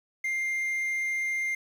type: tone with quantisation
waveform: triangle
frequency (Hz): 2105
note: C7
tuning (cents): +10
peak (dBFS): -25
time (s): 0.24-1.55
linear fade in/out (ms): 5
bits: 9
effects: none